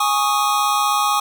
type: chord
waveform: square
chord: Ab suspended fourth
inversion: none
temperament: equal with one note detuned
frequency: 827.7 / 1108.7 / 1244.5 Hz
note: Ab5 / Db6 / Eb6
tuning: -6 / 0 / 0 cents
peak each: -21 dBFS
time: 0-1.2 s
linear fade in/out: 5 ms
effects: none